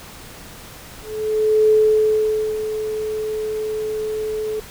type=tone with ADSR envelope; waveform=sine; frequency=431.5 Hz; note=A4; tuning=34 cents flat; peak=-10 dBFS; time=1.02-4.6 s; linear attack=680 ms; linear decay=860 ms; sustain=-11 dB; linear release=5 ms; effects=pink hiss -39 dBFS RMS until 4.7 s